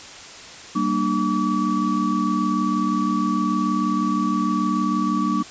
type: tone cluster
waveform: sine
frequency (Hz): 193.8 / 232.9 / 299.3 / 1145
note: G3 / A#3 / D4 / D6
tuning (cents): -20 / -1 / +33 / -44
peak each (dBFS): -24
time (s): 0.75-5.43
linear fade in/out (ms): 10
effects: white hiss -39 dBFS RMS until 5.5 s + resampled to 16000 Hz